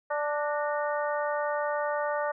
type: harmonic tone with a mistuned harmonic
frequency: 294.4 Hz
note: D4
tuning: 4 cents sharp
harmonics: 2 / 3 / 4 / 5 / 6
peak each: -29 / -33 / -35 / -37 / -39 dBFS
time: 0.1-2.32 s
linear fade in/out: 10 ms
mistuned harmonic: 6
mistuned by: +70 cents
effects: none